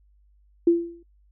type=tone with exponential decay; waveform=sine; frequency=340.2 Hz; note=F4; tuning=45 cents flat; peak=-11 dBFS; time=0.67-1.03 s; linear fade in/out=5 ms; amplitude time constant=78 ms; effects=noise-tail reverb RT60 0.1 s tail -22 dB re dry + added 50 Hz sine -56 dBFS peak until 1.31 s